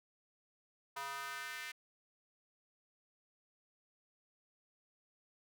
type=tone with high-pass filter sweep; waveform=square; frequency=138.59 Hz; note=C#3; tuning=in tune; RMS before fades=-44 dBFS; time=0.96-1.72 s; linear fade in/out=10 ms; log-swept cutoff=1000 to 2000 Hz; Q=2.4; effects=none